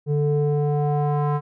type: tone with low-pass filter sweep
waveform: square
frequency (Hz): 146.83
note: D3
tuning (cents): 0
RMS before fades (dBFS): -21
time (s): 0.06-1.41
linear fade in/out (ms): 50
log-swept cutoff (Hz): 360 to 1100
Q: 2.7
effects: none